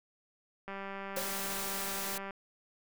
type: click train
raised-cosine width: 0.5 ms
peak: -27 dBFS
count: 320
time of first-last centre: 0.68-2.308 s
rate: 196 Hz
type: noise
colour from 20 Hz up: white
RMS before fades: -38 dBFS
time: 1.16-2.18 s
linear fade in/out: 5 ms
type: tone with exponential decay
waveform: triangle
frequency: 545 Hz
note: C#5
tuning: 29 cents flat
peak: -29 dBFS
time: 1.17-1.32 s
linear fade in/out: 0 ms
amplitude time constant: 31 ms
effects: none